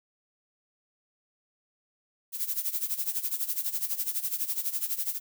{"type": "noise with tremolo", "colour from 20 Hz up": "violet", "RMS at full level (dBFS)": -28, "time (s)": [2.32, 5.2], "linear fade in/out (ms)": 50, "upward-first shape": "sine", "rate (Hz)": 12, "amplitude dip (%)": 80, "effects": []}